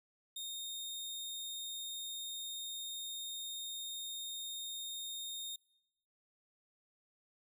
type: tone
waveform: sawtooth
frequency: 3683 Hz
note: A#7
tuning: 22 cents flat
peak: -38 dBFS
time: 0.36-5.56 s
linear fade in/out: 5 ms
effects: noise-tail reverb RT60 1.0 s tail -26 dB re dry